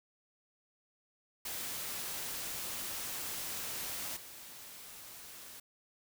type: noise with level steps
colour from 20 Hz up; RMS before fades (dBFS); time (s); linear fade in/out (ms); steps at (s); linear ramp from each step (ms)
white; -40 / -50; 1.45-5.6; 5; 4.16; 10
effects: none